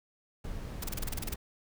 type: noise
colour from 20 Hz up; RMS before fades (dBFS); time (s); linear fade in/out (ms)
brown; -38; 0.44-1.36; 5
type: noise bursts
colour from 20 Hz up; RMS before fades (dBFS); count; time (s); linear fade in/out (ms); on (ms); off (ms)
white; -37; 11; 0.82-1.34; 5; 20; 30
effects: none